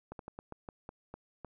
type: slowing click train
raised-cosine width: 1 ms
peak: -29 dBFS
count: 9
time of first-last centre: 0.12-1.447 s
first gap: 72 ms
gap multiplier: 1.23
effects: none